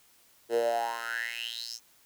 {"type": "tone with high-pass filter sweep", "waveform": "10% pulse", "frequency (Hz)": 116.54, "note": "A#2", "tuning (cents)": 0, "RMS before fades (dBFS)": -32, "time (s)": [0.49, 1.8], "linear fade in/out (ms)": 50, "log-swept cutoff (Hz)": [400, 6100], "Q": 7.7, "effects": ["white hiss -62 dBFS RMS until 2.05 s"]}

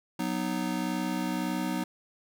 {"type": "chord", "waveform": "square", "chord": "B major", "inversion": "second", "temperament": "just", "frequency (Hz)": [185.21, 246.9, 308.7], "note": ["F#3", "B3", "D#4"], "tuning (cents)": [2, 0, -14], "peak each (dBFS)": -34, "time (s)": [0.19, 1.84], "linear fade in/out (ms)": 5, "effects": []}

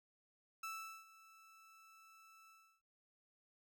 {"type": "tone with ADSR envelope", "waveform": "30% pulse", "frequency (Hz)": 1318.5, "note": "E6", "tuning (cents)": 0, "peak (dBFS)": -40, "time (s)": [0.63, 2.82], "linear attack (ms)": 6, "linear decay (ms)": 410, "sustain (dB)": -19, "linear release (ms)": 330, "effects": []}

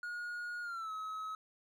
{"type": "tone with pitch glide", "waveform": "triangle", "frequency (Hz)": [1439, 1282], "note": ["F#6", "E6"], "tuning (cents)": [-49, -49], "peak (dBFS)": -37, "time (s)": [0.03, 1.35], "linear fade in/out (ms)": 2, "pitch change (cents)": -200, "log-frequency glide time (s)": [0.62, 0.92], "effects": []}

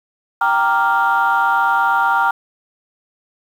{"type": "chord", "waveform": "sine", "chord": "G minor seventh", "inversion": "none", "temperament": "equal", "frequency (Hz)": [784, 932.3, 1174.7, 1396.9], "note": ["G5", "Bb5", "D6", "F6"], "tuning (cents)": [0, 0, 0, 0], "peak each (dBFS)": [-18, -16, -21, -16], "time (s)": [0.41, 2.31], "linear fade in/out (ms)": 5, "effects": ["tanh soft clip ceiling -6 dBFS", "7-bit"]}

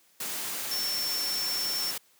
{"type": "tone in noise", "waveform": "sine", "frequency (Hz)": 5410, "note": "E8", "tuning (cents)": 44, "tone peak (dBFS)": -29, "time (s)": [0.71, 1.91], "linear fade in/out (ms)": 5, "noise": "white", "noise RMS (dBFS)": -34, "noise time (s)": [0.2, 1.98], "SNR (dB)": 2, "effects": ["white hiss -63 dBFS RMS until 2.19 s", "high-pass 150 Hz 12 dB/octave"]}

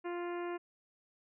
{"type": "harmonic tone", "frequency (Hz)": 349.2, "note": "F4", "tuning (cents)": 0, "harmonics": [1, 2, 3, 4, 5, 6, 7, 8], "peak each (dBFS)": [-37, -45, -46, -51, -52, -55, -56, -59], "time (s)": [0.04, 0.58], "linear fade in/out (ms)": 20, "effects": []}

